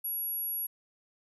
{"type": "tone", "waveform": "sine", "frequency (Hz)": 11340, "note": "F9", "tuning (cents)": 25, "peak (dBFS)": -31, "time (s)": [0.04, 0.67], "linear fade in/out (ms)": 10, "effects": []}